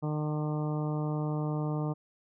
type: harmonic tone with a mistuned harmonic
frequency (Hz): 151.5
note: D#3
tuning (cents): -46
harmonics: 1 / 2 / 3 / 4 / 5 / 6 / 7 / 8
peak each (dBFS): -30 / -36 / -40 / -42 / -44 / -46 / -47 / -48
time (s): 0.02-1.94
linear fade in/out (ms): 20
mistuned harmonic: 8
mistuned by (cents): -17
effects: none